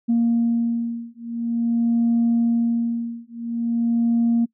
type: beating tone pair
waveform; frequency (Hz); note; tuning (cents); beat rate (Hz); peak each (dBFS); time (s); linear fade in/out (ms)
sine; 233.1 / 233.57; A#3 / A#3; 0 / +4; 0.47; -20 / -20; 0.08-4.46; 20
effects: noise-tail reverb RT60 0.1 s tail -24 dB re dry + tanh soft clip ceiling -12 dBFS